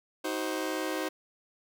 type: chord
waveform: sawtooth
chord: C diminished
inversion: first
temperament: just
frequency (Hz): 314 / 376.7 / 523.3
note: Eb4 / Gb4 / C5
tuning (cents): +16 / +31 / 0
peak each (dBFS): -30 / -32 / -32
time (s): 0.24-1.09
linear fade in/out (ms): 10
effects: none